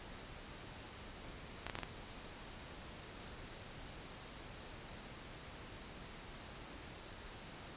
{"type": "clicks", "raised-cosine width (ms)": 0.3, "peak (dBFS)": -24, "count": 5, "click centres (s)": [1.666, 1.698, 1.754, 1.788, 1.833], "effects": ["pink hiss -51 dBFS RMS until 7.76 s", "resampled to 8000 Hz"]}